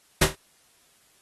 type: noise with echo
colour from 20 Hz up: pink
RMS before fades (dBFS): -18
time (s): 0.21-0.25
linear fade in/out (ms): 10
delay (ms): 26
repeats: 4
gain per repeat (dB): -7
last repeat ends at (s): 0.354
effects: white hiss -61 dBFS RMS until 1.21 s + AAC 32 kbps